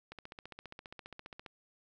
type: click train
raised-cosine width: 0.3 ms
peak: -30 dBFS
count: 21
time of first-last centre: 0.12-1.462 s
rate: 14.9 Hz
effects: none